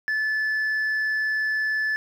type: tone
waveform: sine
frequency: 1737 Hz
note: A6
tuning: 23 cents flat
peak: -19 dBFS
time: 0.08-1.96 s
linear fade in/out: 0 ms
effects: tanh soft clip ceiling -21 dBFS + 9-bit